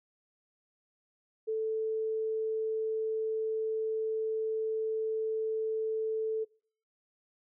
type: tone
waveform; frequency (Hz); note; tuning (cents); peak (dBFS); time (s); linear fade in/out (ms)
sine; 440; A4; 0; -29; 1.47-6.45; 20
effects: noise-tail reverb RT60 0.5 s tail -24 dB re dry